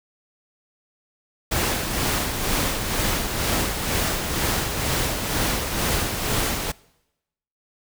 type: noise with tremolo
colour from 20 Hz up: pink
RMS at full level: -22 dBFS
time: 1.51-6.72 s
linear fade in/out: 10 ms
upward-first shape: sine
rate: 2.1 Hz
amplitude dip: 45%
effects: noise-tail reverb RT60 0.9 s tail -23 dB re dry